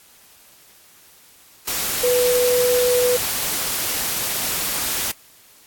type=tone in noise; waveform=sine; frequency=493.9 Hz; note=B4; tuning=in tune; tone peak=-15 dBFS; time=2.03-3.17 s; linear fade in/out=10 ms; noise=white; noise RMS=-23 dBFS; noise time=1.67-5.12 s; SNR=+5 dB; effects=white hiss -50 dBFS RMS until 5.66 s + AAC 64 kbps